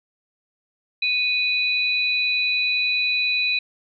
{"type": "tone pair together", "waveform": "sine", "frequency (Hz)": [2489, 3955], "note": ["D#7", "B7"], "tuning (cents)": [0, 2], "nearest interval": "minor sixth", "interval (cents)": 802, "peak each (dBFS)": [-20, -24], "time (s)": [1.02, 3.59], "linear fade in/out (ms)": 5, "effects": []}